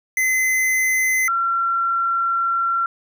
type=tone pair in turn; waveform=square / sine; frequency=2045 / 1363.5 Hz; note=C7 / F6; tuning=-40 / -42 cents; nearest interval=perfect fifth; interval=702 cents; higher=first; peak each=-17 dBFS; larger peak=neither; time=0.17-1.28 / 1.28-2.86 s; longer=second; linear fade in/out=2 ms; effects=none